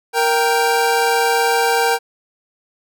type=tone pair together; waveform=25% pulse; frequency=466.2 / 784.1 Hz; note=A#4 / G5; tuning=0 / 0 cents; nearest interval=major sixth; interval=900 cents; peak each=-13 dBFS; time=0.13-1.99 s; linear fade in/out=50 ms; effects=none